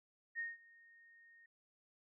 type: tone with ADSR envelope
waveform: sine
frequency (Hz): 1852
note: A#6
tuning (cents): -12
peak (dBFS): -37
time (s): 0.35-1.46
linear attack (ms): 40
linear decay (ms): 180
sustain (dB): -24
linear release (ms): 4
effects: none